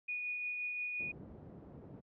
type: tone with tremolo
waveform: sine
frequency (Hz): 2463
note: D#7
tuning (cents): -18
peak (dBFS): -35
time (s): 0.08-1.12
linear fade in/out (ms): 10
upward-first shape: triangle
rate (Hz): 5.7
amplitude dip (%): 30
type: low-pass noise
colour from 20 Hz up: pink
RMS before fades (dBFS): -49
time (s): 0.99-2.01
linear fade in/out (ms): 20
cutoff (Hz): 420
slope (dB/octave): 12
effects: high-pass 100 Hz 12 dB/octave